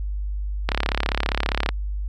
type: click train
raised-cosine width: 0.3 ms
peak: -5 dBFS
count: 36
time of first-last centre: 0.69-1.69 s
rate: 35 Hz
effects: added 50 Hz sine -24 dBFS peak until 2.08 s